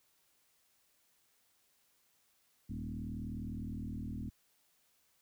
sine tone with frequency modulation, 154.3 Hz, D#3, 14 cents flat, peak -38 dBFS, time 2.69-4.3 s, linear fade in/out 10 ms, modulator 39.6 Hz, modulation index 2.9, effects white hiss -73 dBFS RMS until 5.21 s

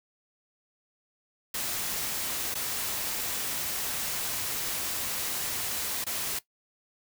white noise with dropouts, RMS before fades -32 dBFS, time 1.54-6.39 s, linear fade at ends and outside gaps 5 ms, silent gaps 2.543-2.552 / 6.042-6.065 s, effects noise-tail reverb RT60 0.1 s tail -17 dB re dry

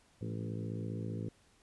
harmonic tone with a mistuned harmonic, 55 Hz, A1, in tune, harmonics 2 / 3 / 4 / 5 / 6 / 7 / 8 / 9, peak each -39 / -43 / -45 / -47 / -49 / -50 / -51 / -52 dBFS, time 0.21-1.29 s, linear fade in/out 5 ms, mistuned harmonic 3, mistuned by +61 cents, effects pink hiss -67 dBFS RMS until 1.62 s + resampled to 24000 Hz

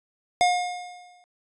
square tone with exponential decay, 716 Hz, F5, 43 cents sharp, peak -16 dBFS, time 0.41-1.24 s, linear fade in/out 0 ms, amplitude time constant 180 ms, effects resampled to 22050 Hz

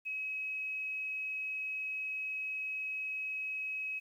sine tone, 2554 Hz, D#7, 45 cents sharp, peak -35 dBFS, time 0.05-4 s, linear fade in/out 20 ms, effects 11-bit

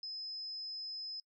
sine tone, 5100 Hz, D#8, 42 cents sharp, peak -40 dBFS, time 0.03-1.2 s, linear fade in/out 2 ms, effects noise-tail reverb RT60 0.1 s tail -26 dB re dry

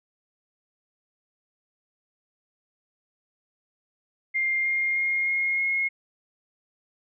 sine tone with pitch steps, 2110 / 2122 / 2135 / 2147 / 2159 Hz, C7 / C7 / C7 / C7 / C#7, +14 / +24 / +34 / +44 / -46 cents, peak -22 dBFS, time 4.34-5.89 s, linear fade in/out 20 ms, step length 310 ms, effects none

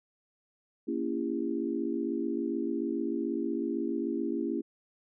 sine chord, A# diminished seventh, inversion none, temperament just, 233.1 / 279.7 / 335.6 / 402.8 Hz, A#3 / C#4 / E4 / G4, 0 / +16 / +31 / +47 cents, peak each -35 / -34 / -33 / -37 dBFS, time 0.87-4.62 s, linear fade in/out 20 ms, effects none

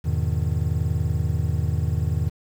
triangle chord, E major seventh, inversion none, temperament just, 82.41 / 103.01 / 123.61 / 154.51 Hz, E2 / G#2 / B2 / D#3, 0 / -14 / +2 / -12 cents, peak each -22 / -25 / -26 / -25 dBFS, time 0.04-2.3 s, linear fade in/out 20 ms, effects 8-bit

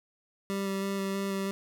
25% pulse tone with vibrato, 195.7 Hz, G3, 3 cents flat, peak -26 dBFS, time 0.5-1.51 s, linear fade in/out 0 ms, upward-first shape square, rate 3.1 Hz, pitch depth 10 cents each way, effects none

